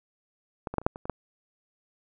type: clicks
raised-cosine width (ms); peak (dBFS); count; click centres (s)
1; -18 / -20 / -10 / -30 / -6 / -25 / -24 / -13; 8; 0.672 / 0.74 / 0.783 / 0.816 / 0.865 / 0.959 / 1.055 / 1.097
effects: none